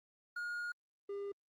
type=tone pair in turn; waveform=triangle; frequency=1431 / 401.6 Hz; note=F6 / G4; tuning=+42 / +42 cents; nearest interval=octave + minor seventh; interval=2200 cents; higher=first; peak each=-36 / -37 dBFS; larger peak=first; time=0.36-0.72 / 1.09-1.32 s; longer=first; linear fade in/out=5 ms; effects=Opus 32 kbps